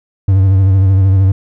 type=tone with vibrato; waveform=triangle; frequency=96 Hz; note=G2; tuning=36 cents flat; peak=-4 dBFS; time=0.28-1.32 s; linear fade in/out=5 ms; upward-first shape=sine; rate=13 Hz; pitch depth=44 cents each way; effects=none